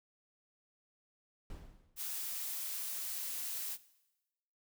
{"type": "noise with exponential decay", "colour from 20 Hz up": "brown", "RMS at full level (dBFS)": -43, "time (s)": [1.5, 2.1], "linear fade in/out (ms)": 2, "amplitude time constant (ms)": 130}
{"type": "noise", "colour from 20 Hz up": "blue", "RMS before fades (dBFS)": -40, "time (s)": [1.96, 3.78], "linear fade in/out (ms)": 50}
{"effects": ["noise-tail reverb RT60 1.0 s tail -19 dB re dry"]}